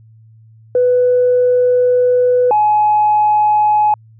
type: tone pair in turn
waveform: sine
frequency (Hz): 496.5 / 844.7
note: B4 / G#5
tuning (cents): +9 / +29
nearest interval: major sixth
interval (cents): 920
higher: second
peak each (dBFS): -8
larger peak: neither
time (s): 0.75-2.51 / 2.51-3.94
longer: first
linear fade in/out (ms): 2
effects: tanh soft clip ceiling -4 dBFS + added 111 Hz sine -41 dBFS peak until 4.19 s